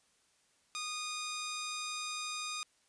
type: tone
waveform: 10% pulse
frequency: 1231 Hz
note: D#6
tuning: 19 cents flat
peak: -29 dBFS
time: 0.75-2.63 s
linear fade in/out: 0 ms
effects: white hiss -71 dBFS RMS until 2.88 s + resampled to 22050 Hz